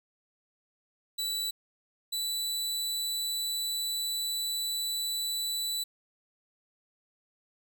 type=tone pair in turn; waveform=sawtooth; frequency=3951 / 3968 Hz; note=B7 / B7; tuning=0 / +7 cents; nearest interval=unison; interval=7 cents; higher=second; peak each=-27 dBFS; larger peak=neither; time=1.18-1.51 / 2.12-5.84 s; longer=second; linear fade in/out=10 ms; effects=none